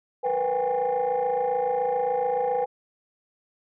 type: tone cluster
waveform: sine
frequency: 472.4 / 499.5 / 755 / 811 Hz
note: A#4 / B4 / F#5 / G#5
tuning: +23 / +20 / +35 / -41 cents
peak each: -30 / -24 / -32 / -25 dBFS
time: 0.23-2.66 s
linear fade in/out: 20 ms
effects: tanh soft clip ceiling -17 dBFS